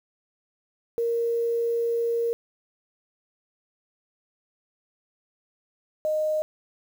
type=tone pair in turn; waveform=sine; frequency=466.2 / 617.3 Hz; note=A#4 / D#5; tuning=0 / -14 cents; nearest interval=perfect fourth; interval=486 cents; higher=second; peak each=-22 dBFS; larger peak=neither; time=0.98-2.33 / 6.05-6.42 s; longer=first; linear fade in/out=0 ms; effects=8-bit